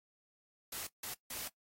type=noise bursts at uneven times; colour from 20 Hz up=white; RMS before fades=-42 dBFS; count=3; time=0.72-0.87 / 1.03-1.14 / 1.3-1.48 s; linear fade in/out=5 ms; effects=noise-tail reverb RT60 0.1 s tail -19 dB re dry + AAC 48 kbps